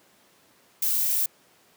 violet noise, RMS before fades -24 dBFS, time 0.82-1.26 s, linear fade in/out 5 ms, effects pink hiss -59 dBFS RMS until 1.76 s + high-pass 200 Hz 12 dB/octave

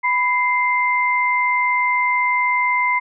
sine tone pair together, 992 / 2087 Hz, B5 / C7, +7 / -5 cents, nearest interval octave + minor second, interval 1288 cents, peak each -18 dBFS, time 0.03-3 s, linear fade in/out 20 ms, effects none

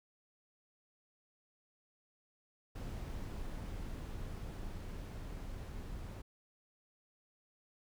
brown noise with level ramp, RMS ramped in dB -42 to -45 dBFS, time 2.75-6.22 s, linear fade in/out 10 ms, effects none

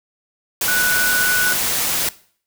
sine tone in noise, 1480 Hz, F#6, in tune, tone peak -17 dBFS, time 0.68-1.53 s, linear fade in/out 2 ms, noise white, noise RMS -20 dBFS, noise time 0.61-2.09 s, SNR 0 dB, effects noise-tail reverb RT60 0.5 s tail -19 dB re dry

